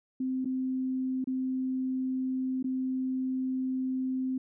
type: tone with dropouts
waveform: sine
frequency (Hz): 259.5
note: C4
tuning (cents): -14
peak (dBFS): -28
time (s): 0.2-4.38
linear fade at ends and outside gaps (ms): 5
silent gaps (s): 0.447-0.455 / 1.243-1.272 / 2.628-2.642
effects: none